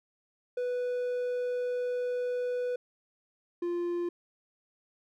triangle tone pair in turn, 493.9 / 348 Hz, B4 / F4, 0 / -6 cents, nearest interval tritone, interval 606 cents, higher first, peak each -27 dBFS, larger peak neither, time 0.57-2.76 / 3.62-4.09 s, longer first, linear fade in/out 5 ms, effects none

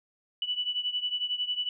sine beating tone pair, 2960 / 2971 Hz, F#7 / F#7, 0 / +6 cents, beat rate 11 Hz, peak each -30 / -33 dBFS, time 0.42-1.69 s, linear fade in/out 2 ms, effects none

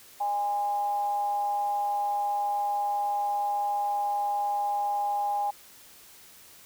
sine tone with frequency modulation, 817 Hz, G#5, 29 cents flat, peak -25 dBFS, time 0.2-5.51 s, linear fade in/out 10 ms, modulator 216 Hz, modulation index 0.27, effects white hiss -52 dBFS RMS until 6.65 s

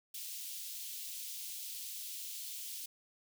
white high-pass noise, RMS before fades -44 dBFS, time 0.14-2.86 s, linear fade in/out 5 ms, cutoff 2900 Hz, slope 24 dB/octave, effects none

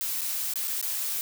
blue noise with dropouts, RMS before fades -30 dBFS, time 0.01-1.21 s, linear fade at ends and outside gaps 0 ms, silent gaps 0.21-0.216 / 0.537-0.557 / 0.674-0.679 / 0.813-0.827 s, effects none

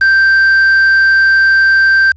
triangle tone with quantisation, 1568 Hz, G6, in tune, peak -4 dBFS, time 0.01-2.12 s, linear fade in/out 5 ms, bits 4, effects added 77 Hz sine -37 dBFS peak until 2.16 s + resampled to 16000 Hz

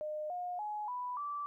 sine tone with pitch steps, 609 / 715.9 / 841.6 / 989.3 / 1163 Hz, D#5 / F5 / G#5 / B5 / D6, -37 / +43 / +23 / +3 / -17 cents, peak -36 dBFS, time 0.01-1.46 s, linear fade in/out 0 ms, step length 290 ms, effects 13-bit

